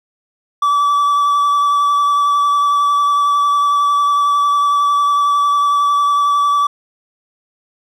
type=tone with vibrato; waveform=triangle; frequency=1153 Hz; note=D6; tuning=32 cents flat; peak=-9 dBFS; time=0.62-6.67 s; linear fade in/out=5 ms; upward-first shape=triangle; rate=11 Hz; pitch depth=15 cents each way; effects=none